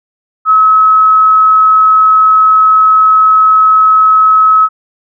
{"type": "tone", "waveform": "sine", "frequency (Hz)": 1286, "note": "E6", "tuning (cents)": -43, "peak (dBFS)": -3, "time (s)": [0.45, 4.69], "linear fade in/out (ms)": 50, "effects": []}